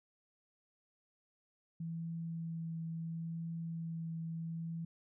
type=tone with vibrato; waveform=sine; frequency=164.81 Hz; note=E3; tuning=in tune; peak=-38 dBFS; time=1.8-4.85 s; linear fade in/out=5 ms; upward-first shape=triangle; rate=0.73 Hz; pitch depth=13 cents each way; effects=none